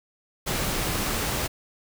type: noise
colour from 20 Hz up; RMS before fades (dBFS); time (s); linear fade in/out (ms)
pink; -27; 0.46-1.48; 20
effects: none